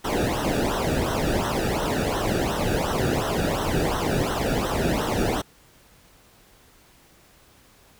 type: noise with flanger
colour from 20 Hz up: brown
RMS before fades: -24 dBFS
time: 0.04-5.42 s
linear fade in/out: 10 ms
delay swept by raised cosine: 0.42 to 0.98 ms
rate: 2.8 Hz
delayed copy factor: -0.9
effects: pink hiss -55 dBFS RMS until 7.99 s